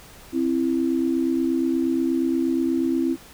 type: tone pair together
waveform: sine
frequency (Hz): 263.8 / 332.2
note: C4 / E4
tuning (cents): +14 / +13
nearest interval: major third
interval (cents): 399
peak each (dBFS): -22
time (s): 0.32-3.17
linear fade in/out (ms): 50
effects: pink hiss -46 dBFS RMS until 3.33 s